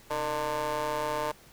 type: ring-modulated tone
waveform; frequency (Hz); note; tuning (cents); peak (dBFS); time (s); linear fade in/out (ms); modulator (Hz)
25% pulse; 146.83; D3; 0; -22; 0.1-1.32; 10; 752
effects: pink hiss -55 dBFS RMS until 1.52 s